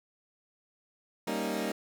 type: chord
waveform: 20% pulse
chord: Eb dominant seventh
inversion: first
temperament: equal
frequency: 196 / 233.1 / 277.2 / 311.1 Hz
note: G3 / Bb3 / Db4 / Eb4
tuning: 0 / 0 / 0 / 0 cents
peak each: -31 / -30 / -35 / -31 dBFS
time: 1.27-1.72 s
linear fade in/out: 5 ms
effects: none